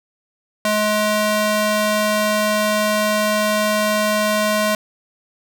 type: tone with high-pass filter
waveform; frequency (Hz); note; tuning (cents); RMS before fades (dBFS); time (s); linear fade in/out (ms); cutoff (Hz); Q
square; 211.8; G#3; +34; -18; 0.65-4.75; 2; 460; 0.88
effects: none